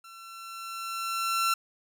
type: tone with level ramp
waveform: sawtooth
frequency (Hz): 1350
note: E6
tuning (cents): +41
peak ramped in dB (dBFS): -43 to -19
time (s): 0.04-1.54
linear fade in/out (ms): 5
effects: none